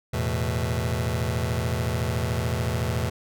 sawtooth chord, E suspended fourth, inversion none, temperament just, 82.41 / 109.88 / 123.61 Hz, E2 / A2 / B2, 0 / -2 / +2 cents, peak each -24 dBFS, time 0.13-3.1 s, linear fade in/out 10 ms, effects none

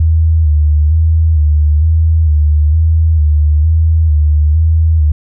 sine tone with vibrato, 77.78 Hz, D#2, in tune, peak -6 dBFS, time 0-5.12 s, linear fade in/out 5 ms, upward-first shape square, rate 1.1 Hz, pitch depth 55 cents each way, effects none

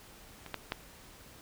clicks, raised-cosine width 0.3 ms, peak -28 / -18 / -16 dBFS, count 3, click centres 0.463 / 0.543 / 0.721 s, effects pink hiss -54 dBFS RMS until 1.41 s

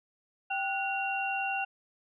sine tone cluster, 781 / 1464 / 2755 Hz, G5 / F#6 / F7, -7 / -19 / -24 cents, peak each -32 / -37 / -33 dBFS, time 0.5-1.65 s, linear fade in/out 10 ms, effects none

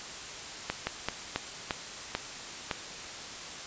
slowing click train, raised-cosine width 0.3 ms, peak -13 dBFS, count 7, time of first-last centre 0.7-2.712 s, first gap 170 ms, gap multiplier 1.27, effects white hiss -41 dBFS RMS until 3.66 s + resampled to 16000 Hz

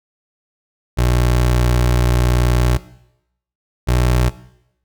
25% pulse tone pair in turn, 60.8 / 61.29 Hz, B1 / B1, -26 / -13 cents, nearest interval unison, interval 13 cents, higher second, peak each -9 dBFS, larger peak neither, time 0.97-2.78 / 3.87-4.3 s, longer first, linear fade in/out 20 ms, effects noise-tail reverb RT60 0.8 s tail -17 dB re dry

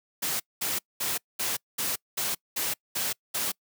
white noise bursts, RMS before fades -29 dBFS, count 9, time 0.22-3.52 s, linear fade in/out 10 ms, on 180 ms, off 210 ms, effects noise-tail reverb RT60 0.1 s tail -26 dB re dry + high-pass 100 Hz 12 dB/octave

